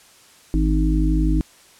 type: harmonic tone with a mistuned harmonic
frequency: 51.91 Hz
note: G#1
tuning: in tune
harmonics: 1 / 3 / 5 / 6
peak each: -17 / -24 / -26 / -22 dBFS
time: 0.54-1.41 s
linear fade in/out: 0 ms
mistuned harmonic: 3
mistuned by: +37 cents
effects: white hiss -50 dBFS RMS until 1.79 s + low-pass 10000 Hz 12 dB/octave